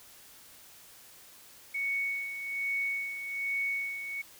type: tone with tremolo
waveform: sine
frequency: 2223 Hz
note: C#7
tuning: 4 cents sharp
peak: -28 dBFS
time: 1.74-4.22 s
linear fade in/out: 10 ms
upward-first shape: sine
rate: 1.2 Hz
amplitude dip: 60%
effects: white hiss -54 dBFS RMS until 4.39 s